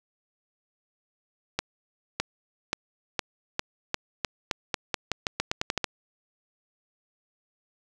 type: accelerating click train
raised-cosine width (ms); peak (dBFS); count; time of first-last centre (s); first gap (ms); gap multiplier
0.2; -8; 18; 1.59-5.843; 610; 0.87
effects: none